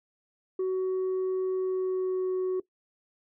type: tone with pitch glide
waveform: sine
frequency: 374.3 to 371.1 Hz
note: F#4 to F#4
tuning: +20 to +5 cents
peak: -23 dBFS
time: 0.59-2.6 s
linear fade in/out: 5 ms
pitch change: -15 cents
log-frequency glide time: 1.55-2.33 s
effects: noise-tail reverb RT60 0.1 s tail -19 dB re dry + tanh soft clip ceiling -25 dBFS